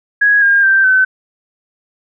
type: tone with pitch steps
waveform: sine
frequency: 1661.2 / 1613.9 / 1568 / 1523.3 Hz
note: G#6 / G6 / G6 / F#6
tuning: 0 / +50 / 0 / +50 cents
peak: -7 dBFS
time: 0.21-1.05 s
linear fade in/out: 10 ms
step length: 210 ms
effects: none